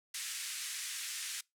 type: band-pass noise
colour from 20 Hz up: white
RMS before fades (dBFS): -41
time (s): 0.14-1.41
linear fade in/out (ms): 5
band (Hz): 1600 to 10000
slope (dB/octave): 24
effects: noise-tail reverb RT60 0.2 s tail -24 dB re dry

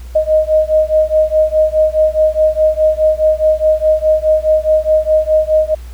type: beating tone pair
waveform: sine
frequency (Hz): 620 / 624.8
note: D#5 / D#5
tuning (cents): -6 / +7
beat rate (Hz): 4.8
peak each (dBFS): -12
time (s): 0.15-5.75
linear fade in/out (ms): 10
effects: added 60 Hz sine -27 dBFS peak until 5.93 s + pink hiss -44 dBFS RMS until 5.93 s

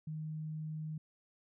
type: tone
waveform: sine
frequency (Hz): 155.56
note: D#3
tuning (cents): 0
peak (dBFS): -38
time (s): 0.07-0.98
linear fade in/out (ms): 5
effects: none

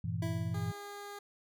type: chord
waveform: sine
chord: E diminished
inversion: first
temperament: equal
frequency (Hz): 98 / 116.54 / 164.81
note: G2 / Bb2 / E3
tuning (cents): 0 / 0 / 0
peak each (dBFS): -37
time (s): 0.04-0.72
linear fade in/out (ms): 5
type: tone with exponential decay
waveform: 25% pulse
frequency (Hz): 329.6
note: E4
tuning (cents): 0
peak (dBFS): -33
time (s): 0.22-1.1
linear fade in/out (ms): 5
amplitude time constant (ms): 190
type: tone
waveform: 15% pulse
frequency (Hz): 406.9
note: G#4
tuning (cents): -35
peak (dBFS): -37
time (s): 0.54-1.19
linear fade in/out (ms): 5
effects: none

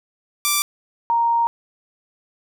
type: tone pair in turn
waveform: 5% pulse / sine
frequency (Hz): 1173 / 932.3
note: D6 / A#5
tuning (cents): -2 / 0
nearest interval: major third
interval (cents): 398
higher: first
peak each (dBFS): -5 / -15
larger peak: first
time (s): 0.45-0.62 / 1.1-1.47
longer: second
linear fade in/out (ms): 0
effects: none

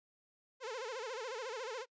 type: tone with vibrato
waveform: sawtooth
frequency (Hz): 478.3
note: A#4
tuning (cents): +44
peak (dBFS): -36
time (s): 0.6-1.86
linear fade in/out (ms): 50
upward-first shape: sine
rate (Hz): 14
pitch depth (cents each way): 190
effects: noise-tail reverb RT60 0.1 s tail -24 dB re dry + resampled to 16000 Hz

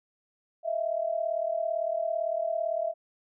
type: tone pair together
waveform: sine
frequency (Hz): 636 / 673.8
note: D#5 / E5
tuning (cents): +38 / +38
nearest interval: minor second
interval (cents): 100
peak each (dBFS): -30 / -29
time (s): 0.63-2.94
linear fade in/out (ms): 50
effects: none

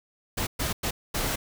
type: noise bursts at uneven times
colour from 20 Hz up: pink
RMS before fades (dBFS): -28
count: 4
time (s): 0.37-0.47 / 0.59-0.73 / 0.83-0.91 / 1.14-1.36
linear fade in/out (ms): 10
effects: none

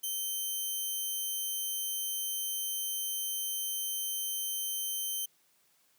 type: tone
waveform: 5% pulse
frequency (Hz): 3100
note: G7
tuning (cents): -20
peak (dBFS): -24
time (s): 0.03-5.26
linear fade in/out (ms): 10
effects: white hiss -69 dBFS RMS until 5.98 s + high-pass 80 Hz 12 dB/octave

